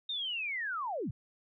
sine linear sweep, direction down, 3723 to 82.41 Hz, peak -33 dBFS, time 0.09-1.11 s, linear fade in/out 5 ms, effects none

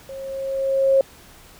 sine tone with level ramp, 540 Hz, C#5, 45 cents flat, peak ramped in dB -32 to -11 dBFS, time 0.09-1.01 s, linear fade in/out 2 ms, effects pink hiss -47 dBFS RMS until 1.59 s

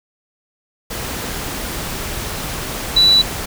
sine tone in noise, 3951 Hz, B7, in tune, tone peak -8 dBFS, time 2.96-3.22 s, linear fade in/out 10 ms, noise pink, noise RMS -25 dBFS, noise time 0.9-3.46 s, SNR +14 dB, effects none

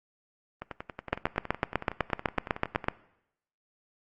two click trains, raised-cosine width 0.5 ms, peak -9 / -21 dBFS, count 15 / 25, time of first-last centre 1.13-2.884 / 0.62-2.842 s, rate 7.98 / 10.8 Hz, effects noise-tail reverb RT60 0.8 s tail -20 dB re dry + Opus 24 kbps

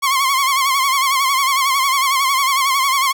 sawtooth tone with vibrato, 1082 Hz, C#6, 42 cents flat, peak -10 dBFS, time 0.02-3.13 s, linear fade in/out 20 ms, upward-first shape sine, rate 11 Hz, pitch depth 80 cents each way, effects none

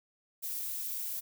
violet noise, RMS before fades -37 dBFS, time 0.42-1.21 s, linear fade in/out 20 ms, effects none

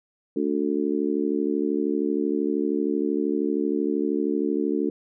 harmonic tone, 72.9 Hz, D2, 12 cents flat, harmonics 3 / 4 / 5 / 6, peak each -29 / -25 / -27 / -29 dBFS, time 0.36-4.9 s, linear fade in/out 5 ms, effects none

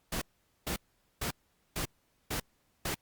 pink noise bursts, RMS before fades -34 dBFS, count 6, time 0.12-2.946 s, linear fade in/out 5 ms, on 96 ms, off 450 ms, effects pink hiss -73 dBFS RMS until 3.01 s + Opus 48 kbps

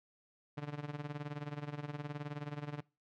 sawtooth tone with tremolo, 146.7 Hz, D3, 2 cents flat, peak -33 dBFS, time 0.57-2.81 s, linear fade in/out 10 ms, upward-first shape sine, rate 19 Hz, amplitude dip 80%, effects noise-tail reverb RT60 0.3 s tail -24 dB re dry + low-pass 3000 Hz 12 dB/octave

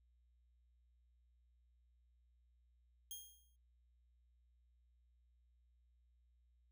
5% pulse tone with exponential decay, 3235 Hz, G#7, 46 cents flat, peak -36 dBFS, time 3.11-3.56 s, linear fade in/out 1 ms, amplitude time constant 97 ms, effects noise-tail reverb RT60 0.2 s tail -24 dB re dry + added 60 Hz sine -70 dBFS peak until 6.71 s

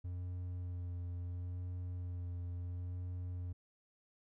triangle tone with vibrato, 88.9 Hz, F2, 31 cents sharp, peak -37 dBFS, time 0.04-3.53 s, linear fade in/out 10 ms, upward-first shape sine, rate 0.73 Hz, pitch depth 18 cents each way, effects none

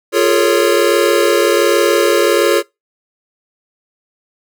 square chord, Bb minor seventh, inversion second, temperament equal with one note detuned, 349.2 / 415.3 / 456.6 / 554.4 Hz, F4 / Ab4 / Bb4 / Db5, 0 / 0 / -36 / 0 cents, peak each -16 dBFS, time 0.12-2.63 s, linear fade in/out 50 ms, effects noise-tail reverb RT60 0.2 s tail -22 dB re dry

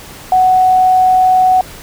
sine tone, 743 Hz, F#5, 7 cents sharp, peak -6 dBFS, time 0.32-1.61 s, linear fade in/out 2 ms, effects pink hiss -33 dBFS RMS until 1.82 s

